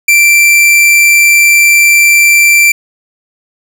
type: tone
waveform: 45% pulse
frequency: 2350 Hz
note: D7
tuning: 1 cent sharp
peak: -3 dBFS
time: 0.08-2.72 s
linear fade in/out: 5 ms
effects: none